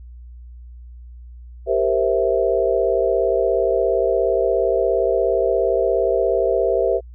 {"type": "chord", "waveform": "sine", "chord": "C dominant seventh", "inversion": "second", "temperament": "equal", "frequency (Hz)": [392, 466.2, 523.3, 659.3], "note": ["G4", "Bb4", "C5", "E5"], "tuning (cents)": [0, 0, 0, 0], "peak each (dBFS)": -21, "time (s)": [1.66, 7.01], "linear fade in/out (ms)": 50, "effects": ["added 60 Hz sine -36 dBFS peak until 7.14 s"]}